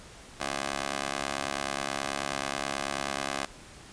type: tone with high-pass filter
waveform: 15% pulse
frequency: 69.3 Hz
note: C#2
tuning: in tune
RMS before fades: -33 dBFS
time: 0.4-3.46 s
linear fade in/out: 5 ms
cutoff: 570 Hz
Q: 0.64
effects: pink hiss -49 dBFS RMS until 3.92 s + resampled to 22050 Hz